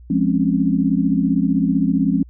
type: chord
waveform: sine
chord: Db major seventh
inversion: first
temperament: equal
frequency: 174.61 / 207.7 / 261.6 / 277.2 Hz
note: F3 / Ab3 / C4 / Db4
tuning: 0 / 0 / 0 / 0 cents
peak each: -20 dBFS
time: 0.1-2.23 s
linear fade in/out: 5 ms
effects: added 60 Hz sine -39 dBFS peak until 2.29 s